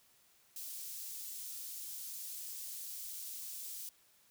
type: high-pass noise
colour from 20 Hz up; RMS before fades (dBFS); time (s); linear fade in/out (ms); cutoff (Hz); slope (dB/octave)
white; -45; 0.56-3.89; 2; 5300; 12
effects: white hiss -68 dBFS RMS until 4.3 s